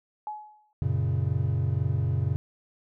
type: tone with exponential decay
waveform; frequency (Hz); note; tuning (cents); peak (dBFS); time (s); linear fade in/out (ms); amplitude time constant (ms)
sine; 848; G#5; +36; -29; 0.27-0.73; 1; 100
type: chord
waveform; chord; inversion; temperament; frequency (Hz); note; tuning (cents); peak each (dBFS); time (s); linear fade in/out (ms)
triangle; F# major; none; equal; 92.5 / 116.54 / 138.59; F#2 / A#2 / C#3; 0 / 0 / 0; -26; 0.82-2.36; 0
effects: none